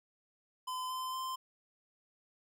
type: tone with pitch steps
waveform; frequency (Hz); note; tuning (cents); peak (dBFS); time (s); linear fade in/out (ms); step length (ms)
square; 1019 / 1029.1 / 1039.2; C6 / C6 / C6; -46 / -29 / -12; -37; 0.67-1.36; 10; 230
effects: none